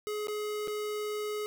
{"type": "tone with dropouts", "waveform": "square", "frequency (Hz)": 421.4, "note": "G#4", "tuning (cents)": 25, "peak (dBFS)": -33, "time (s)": [0.07, 1.46], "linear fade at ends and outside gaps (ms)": 0, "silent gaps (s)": [[0.271, 0.283], [0.674, 0.68]], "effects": []}